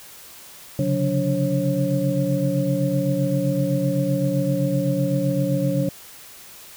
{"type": "tone cluster", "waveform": "sine", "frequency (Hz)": [135.5, 143.3, 182.4, 288.6, 543], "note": ["C#3", "D3", "F#3", "D4", "C#5"], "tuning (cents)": [-39, -42, -24, -30, -36], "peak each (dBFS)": -25, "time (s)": [0.79, 5.89], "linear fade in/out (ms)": 2, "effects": ["white hiss -43 dBFS RMS until 6.76 s"]}